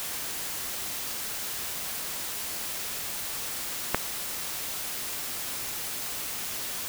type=click; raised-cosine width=0.5 ms; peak=-6 dBFS; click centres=3.946 s; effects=white hiss -34 dBFS RMS until 6.88 s